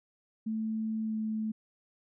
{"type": "tone with pitch glide", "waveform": "sine", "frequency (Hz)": [220, 218], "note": ["A3", "A3"], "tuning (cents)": [0, -16], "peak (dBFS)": -30, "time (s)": [0.46, 1.52], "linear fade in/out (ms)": 10, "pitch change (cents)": -16, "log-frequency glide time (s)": [1.04, 1.15], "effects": []}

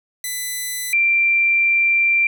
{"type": "tone pair in turn", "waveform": ["5% pulse", "sine"], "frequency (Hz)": [2000, 2361], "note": ["B6", "D7"], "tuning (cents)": [21, 9], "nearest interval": "minor third", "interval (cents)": 288, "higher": "second", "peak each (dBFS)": [-13, -13], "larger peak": "neither", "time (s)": [[0.24, 0.93], [0.93, 2.27]], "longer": "second", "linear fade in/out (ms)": 2, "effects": []}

